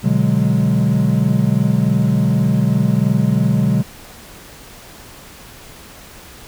triangle chord, G# half-diminished seventh, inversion first, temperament equal, 123.47 / 146.83 / 185 / 207.7 Hz, B2 / D3 / F#3 / G#3, 0 / 0 / 0 / 0 cents, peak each -16 dBFS, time 0.03-3.83 s, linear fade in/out 20 ms, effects pink hiss -39 dBFS RMS until 6.47 s

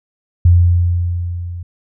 sine tone with level ramp, 87.31 Hz, F2, in tune, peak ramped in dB -4 to -24 dBFS, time 0.45-1.63 s, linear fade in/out 5 ms, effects none

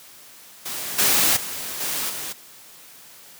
white noise with level steps, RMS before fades -30 / -18 / -31 / -26 / -31 dBFS, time 0.65-2.33 s, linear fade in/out 10 ms, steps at 0.98 / 1.36 / 1.8 / 2.09 s, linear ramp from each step 10 ms, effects white hiss -46 dBFS RMS until 3.39 s + high-pass 100 Hz 12 dB/octave

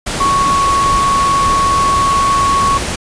sine tone in noise, 1108.7 Hz, C#6, in tune, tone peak -10 dBFS, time 0.2-2.78 s, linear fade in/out 10 ms, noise pink, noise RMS -19 dBFS, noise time 0.06-2.96 s, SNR +6 dB, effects resampled to 22050 Hz

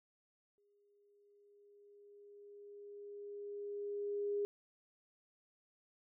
sine tone with exponential growth, 408.2 Hz, G#4, 30 cents flat, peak -33 dBFS, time 0.58-4.45 s, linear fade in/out 0 ms, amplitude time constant 840 ms, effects none

